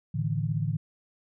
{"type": "chord", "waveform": "sine", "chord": "A suspended fourth", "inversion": "none", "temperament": "equal with one note detuned", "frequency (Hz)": [110, 146.83, 163.11], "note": ["A2", "D3", "E3"], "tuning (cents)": [0, 0, -18], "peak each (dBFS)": [-30, -29, -31], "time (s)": [0.14, 0.77], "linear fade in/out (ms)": 10, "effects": []}